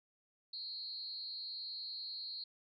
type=tone with amplitude modulation; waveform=sine; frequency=4230 Hz; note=C8; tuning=18 cents sharp; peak=-38 dBFS; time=0.53-2.44 s; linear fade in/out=5 ms; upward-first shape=sine; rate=299 Hz; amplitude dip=80%; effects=none